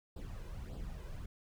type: noise with flanger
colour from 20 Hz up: brown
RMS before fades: -44 dBFS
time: 0.16-1.26 s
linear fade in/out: 5 ms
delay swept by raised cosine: 0.23 to 2.03 ms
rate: 1.7 Hz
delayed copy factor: +0.65
effects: none